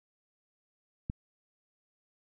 click, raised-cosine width 5 ms, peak -21 dBFS, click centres 1.099 s, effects none

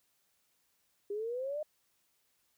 sine exponential sweep, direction up, 399.2 to 620 Hz, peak -34 dBFS, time 1.1-1.63 s, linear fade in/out 5 ms, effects white hiss -75 dBFS RMS until 2.57 s

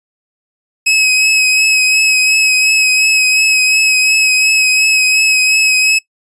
sawtooth tone with vibrato, 2554 Hz, D#7, 45 cents sharp, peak -5 dBFS, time 0.86-5.99 s, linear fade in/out 10 ms, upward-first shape triangle, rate 2.8 Hz, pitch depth 27 cents each way, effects noise-tail reverb RT60 0.1 s tail -23 dB re dry + resampled to 22050 Hz

